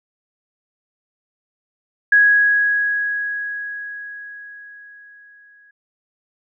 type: tone with exponential decay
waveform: sine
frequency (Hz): 1661.2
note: G#6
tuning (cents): 0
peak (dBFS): -8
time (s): 2.12-5.71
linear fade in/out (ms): 5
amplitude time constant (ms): 780
effects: none